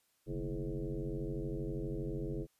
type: tone with frequency modulation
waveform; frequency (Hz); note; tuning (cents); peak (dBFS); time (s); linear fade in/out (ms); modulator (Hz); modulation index
sine; 144.6; D3; -27; -35; 0.26-2.47; 50; 92.1; 3.5
effects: white hiss -75 dBFS RMS until 2.59 s + resampled to 32000 Hz